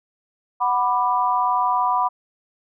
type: chord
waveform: sine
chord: B minor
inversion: second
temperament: just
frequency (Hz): 740.8 / 987.8 / 1185.3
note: F#5 / B5 / D6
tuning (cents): +2 / 0 / +16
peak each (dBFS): -23 / -19 / -24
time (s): 0.6-2.09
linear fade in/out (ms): 20
effects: none